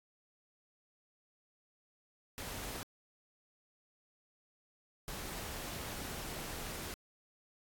pink noise bursts at uneven times, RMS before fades -43 dBFS, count 2, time 2.38-2.83 / 5.08-6.94 s, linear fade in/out 0 ms, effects AAC 64 kbps

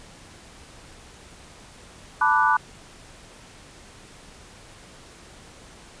sine chord, B minor seventh, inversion third, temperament equal, 880 / 987.8 / 1174.7 / 1480 Hz, A5 / B5 / D6 / F#6, 0 / 0 / 0 / 0 cents, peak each -22 dBFS, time 2.21-2.57 s, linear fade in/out 5 ms, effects pink hiss -47 dBFS RMS until 6 s + resampled to 22050 Hz

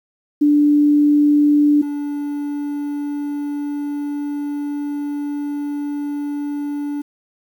sine / triangle tone pair in turn, 293.7 / 289.8 Hz, D4 / D4, 0 / -23 cents, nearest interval unison, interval 23 cents, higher first, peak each -10 / -19 dBFS, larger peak first, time 0.41-1.82 / 1.82-7.02 s, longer second, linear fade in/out 10 ms, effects 8-bit

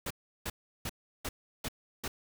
pink noise bursts, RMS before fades -36 dBFS, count 6, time 0.06-2.08 s, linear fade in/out 5 ms, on 45 ms, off 350 ms, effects none

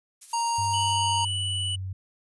violet noise with tremolo, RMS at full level -38 dBFS, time 0.21-0.96 s, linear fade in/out 10 ms, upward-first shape triangle, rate 12 Hz, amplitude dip 55%
harmonic tone, 932.3 Hz, A#5, in tune, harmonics 1 / 3 / 5 / 7 / 9 / 10, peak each -24 / -38 / -36 / -35 / -46 / -39 dBFS, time 0.33-1.25 s, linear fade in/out 5 ms
sine tone with pitch glide, 98.5 to 94.43 Hz, G2 to F#2, +9 to +36 cents, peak -30 dBFS, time 0.58-1.93 s, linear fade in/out 5 ms, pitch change -73 cents, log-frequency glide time 0.93-1.71 s
square tone, 2960 Hz, F#7, in tune, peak -28 dBFS, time 0.73-1.76 s, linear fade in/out 10 ms
effects resampled to 24000 Hz

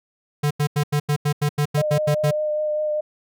square tone bursts, 146.83 Hz, D3, in tune, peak -18 dBFS, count 12, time 0.43-2.312 s, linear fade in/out 10 ms, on 78 ms, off 86 ms
sine tone with vibrato, 607 Hz, D#5, 43 cents flat, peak -20 dBFS, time 1.77-3.01 s, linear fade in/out 10 ms, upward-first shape triangle, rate 5 Hz, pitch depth 17 cents each way
effects none

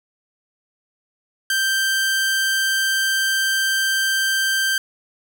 sawtooth tone, 1568 Hz, G6, in tune, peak -14 dBFS, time 1.5-4.78 s, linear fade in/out 2 ms, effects none

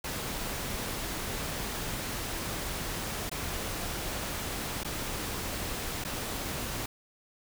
pink noise with dropouts, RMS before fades -35 dBFS, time 0.04-6.86 s, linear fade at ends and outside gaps 5 ms, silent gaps 3.296-3.314 / 4.835-4.846 / 6.04-6.048 s, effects none

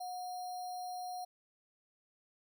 sine tone with sample-and-hold, 728 Hz, F#5, 28 cents flat, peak -39 dBFS, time 0-1.25 s, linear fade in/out 10 ms, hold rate 4900 Hz, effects none

